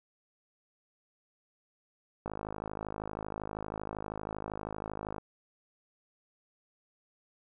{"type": "click train", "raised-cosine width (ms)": 1, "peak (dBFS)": -23, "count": 155, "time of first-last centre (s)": [2.26, 5.182], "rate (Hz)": 52.7, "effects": []}